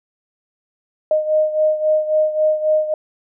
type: beating tone pair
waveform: sine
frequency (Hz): 617 / 620.7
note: D#5 / D#5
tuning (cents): -15 / -4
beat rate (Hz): 3.7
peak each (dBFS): -15 / -20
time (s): 1.11-2.94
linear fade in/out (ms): 2
effects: none